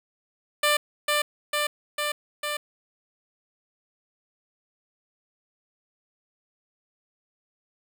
10% pulse tone with echo, 593 Hz, D5, 17 cents sharp, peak -11 dBFS, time 0.63-0.77 s, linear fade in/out 5 ms, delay 450 ms, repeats 4, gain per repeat -2 dB, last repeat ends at 2.57 s, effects none

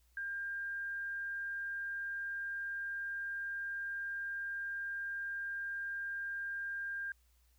sine tone, 1600 Hz, G6, 35 cents sharp, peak -37 dBFS, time 0.17-7.12 s, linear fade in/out 2 ms, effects added 60 Hz sine -67 dBFS peak until 7.58 s + white hiss -75 dBFS RMS until 7.58 s

